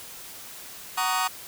sawtooth chord, D# minor seventh, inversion first, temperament just, 746.7 / 933.4 / 1120.1 / 1244.5 Hz, F#5 / A#5 / C#6 / D#6, +16 / +2 / +18 / 0 cents, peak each -25 dBFS, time 0.97-1.28 s, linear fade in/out 10 ms, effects white hiss -42 dBFS RMS until 1.47 s

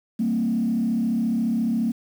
sine tone with frequency modulation, 228.8 Hz, A#3, 32 cents flat, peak -19 dBFS, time 0.19-1.92 s, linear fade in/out 10 ms, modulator 34.4 Hz, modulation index 0.82, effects tanh soft clip ceiling -15 dBFS + 8-bit

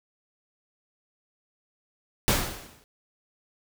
pink noise with exponential decay, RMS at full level -20 dBFS, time 2.28-2.84 s, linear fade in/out 0 ms, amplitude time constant 120 ms, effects none

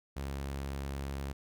sawtooth tone, 68.9 Hz, C#2, 10 cents flat, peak -32 dBFS, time 0.16-1.33 s, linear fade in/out 10 ms, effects none

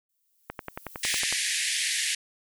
violet noise with exponential growth, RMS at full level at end -38 dBFS, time 0.09-1.2 s, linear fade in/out 5 ms, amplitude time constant 240 ms
click train, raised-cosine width 0.5 ms, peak -18 dBFS, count 10, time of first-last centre 0.5-1.326 s, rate 10.9 Hz
pink band-pass noise, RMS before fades -28 dBFS, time 1.03-2.15 s, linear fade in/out 5 ms, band 1700 to 11000 Hz, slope 96 dB/octave
effects none

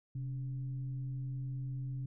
sine tone with frequency modulation, 130.6 Hz, C3, 3 cents flat, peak -36 dBFS, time 0.15-2.06 s, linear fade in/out 5 ms, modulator 156 Hz, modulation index 0.28, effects none

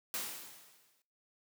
white noise with exponential decay, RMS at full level -36 dBFS, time 0.14-1.02 s, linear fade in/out 1 ms, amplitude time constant 190 ms, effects noise-tail reverb RT60 0.4 s tail -20 dB re dry + high-pass 150 Hz 12 dB/octave

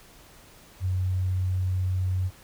sine tone, 92.5 Hz, F#2, in tune, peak -23 dBFS, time 0.8-2.31 s, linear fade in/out 50 ms, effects pink hiss -52 dBFS RMS until 2.43 s

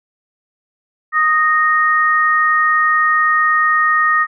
sine tone pair together, 1244.5 / 1856 Hz, D#6 / A#6, 0 / -8 cents, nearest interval perfect fifth, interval 692 cents, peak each -13 / -14 dBFS, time 1.12-4.27 s, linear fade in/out 50 ms, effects none

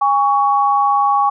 sine tone pair together, 816 / 1119.7 Hz, G#5 / C#6, -31 / +17 cents, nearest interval perfect fourth, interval 548 cents, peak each -14 dBFS, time 0.01-1.3 s, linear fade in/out 10 ms, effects none

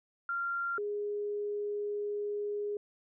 sine tone pair in turn, 1385 / 413 Hz, F6 / G#4, -15 / -10 cents, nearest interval octave + major sixth, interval 2095 cents, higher first, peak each -31 / -32 dBFS, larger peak first, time 0.29-0.78 / 0.78-2.77 s, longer second, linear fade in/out 2 ms, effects none

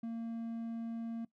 triangle tone, 229.3 Hz, A#3, 28 cents flat, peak -35 dBFS, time 0.03-1.25 s, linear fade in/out 5 ms, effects noise-tail reverb RT60 0.1 s tail -20 dB re dry

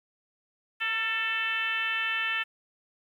sine tone with frequency modulation, 2209 Hz, C#7, 7 cents flat, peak -26 dBFS, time 0.8-2.44 s, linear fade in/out 20 ms, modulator 431 Hz, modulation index 1.9, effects 10-bit

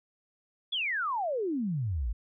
sine exponential sweep, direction down, 3520 to 49 Hz, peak -28 dBFS, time 0.72-2.13 s, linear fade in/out 10 ms, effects none

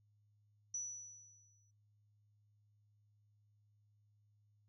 sine tone with exponential decay, 5920 Hz, F#8, in tune, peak -37 dBFS, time 0.74-1.71 s, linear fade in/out 5 ms, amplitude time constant 210 ms, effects noise-tail reverb RT60 0.1 s tail -18 dB re dry + added 104 Hz sine -70 dBFS peak until 4.68 s

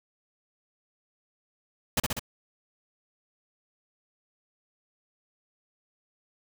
pink noise with echo, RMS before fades -24 dBFS, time 1.97-2 s, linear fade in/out 5 ms, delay 65 ms, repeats 3, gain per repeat -3 dB, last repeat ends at 2.195 s, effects none

